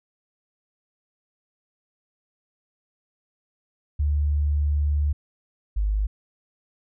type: tone pair in turn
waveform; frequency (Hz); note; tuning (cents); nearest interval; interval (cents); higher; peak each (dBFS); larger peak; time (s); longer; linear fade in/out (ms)
sine; 73.42 / 51.26; D2 / G#1; 0 / -22; tritone; 622; first; -19 / -20; first; 3.99-5.13 / 5.76-6.07; first; 10
effects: none